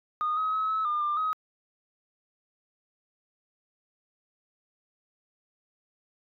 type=tone with pitch steps; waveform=sine; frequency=1230 / 1271 / 1284 / 1295 / 1207 / 1194 / 1265 Hz; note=D#6 / D#6 / E6 / E6 / D6 / D6 / D#6; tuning=-20 / +36 / -46 / -31 / +47 / +28 / +28 cents; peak=-24 dBFS; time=0.21-1.33 s; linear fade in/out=0 ms; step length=160 ms; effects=tanh soft clip ceiling -21 dBFS